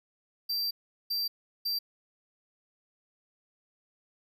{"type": "tone bursts at uneven times", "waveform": "square", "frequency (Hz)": 4699, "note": "D8", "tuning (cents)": 0, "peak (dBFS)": -29, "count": 3, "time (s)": [[0.49, 0.71], [1.1, 1.28], [1.65, 1.79]], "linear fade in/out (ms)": 10, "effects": []}